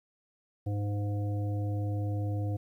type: harmonic tone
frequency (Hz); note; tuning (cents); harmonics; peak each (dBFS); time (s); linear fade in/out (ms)
102.6; G#2; -21; 1 / 3 / 5 / 7; -29 / -39 / -43 / -46; 0.66-2.57; 10
effects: 11-bit